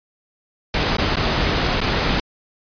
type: noise with dropouts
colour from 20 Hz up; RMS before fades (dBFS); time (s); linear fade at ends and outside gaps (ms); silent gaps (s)
pink; -19; 0.74-2.2; 2; 0.969-0.983 / 1.158-1.168 / 1.805-1.814
effects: resampled to 11025 Hz